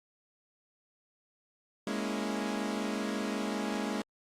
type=chord; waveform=sawtooth; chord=A# half-diminished seventh; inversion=third; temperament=equal; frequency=207.7 / 233.1 / 277.2 / 329.6 Hz; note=G#3 / A#3 / C#4 / E4; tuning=0 / 0 / 0 / 0 cents; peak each=-31 / -34 / -34 / -37 dBFS; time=1.87-4.02 s; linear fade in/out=2 ms; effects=low-pass 9000 Hz 12 dB/octave + Opus 48 kbps